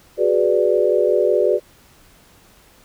sine chord, G# half-diminished seventh, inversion third, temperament equal, 370 / 415.3 / 493.9 / 587.3 Hz, F#4 / G#4 / B4 / D5, 0 / 0 / 0 / 0 cents, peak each -19 dBFS, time 0.17-1.6 s, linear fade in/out 50 ms, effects pink hiss -51 dBFS RMS until 2.84 s

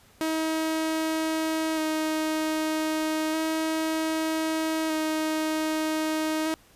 sawtooth tone with vibrato, 315.7 Hz, D#4, 25 cents sharp, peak -21 dBFS, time 0.21-6.54 s, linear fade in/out 0 ms, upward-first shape square, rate 0.32 Hz, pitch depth 14 cents each way, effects pink hiss -57 dBFS RMS until 6.75 s + resampled to 32000 Hz

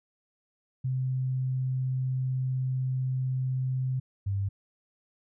sine tone pair in turn, 129.7 / 98.8 Hz, C3 / G2, -15 / +14 cents, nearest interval perfect fourth, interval 471 cents, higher first, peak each -26 dBFS, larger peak neither, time 0.84-4 / 4.26-4.49 s, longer first, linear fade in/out 10 ms, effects none

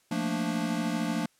square chord, Bb major seventh, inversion second, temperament equal, 174.61 / 220 / 233.1 / 293.7 Hz, F3 / A3 / Bb3 / D4, 0 / 0 / 0 / 0 cents, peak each -34 dBFS, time 0.11-1.26 s, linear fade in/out 5 ms, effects white hiss -67 dBFS RMS until 1.39 s + low-pass 11000 Hz 12 dB/octave

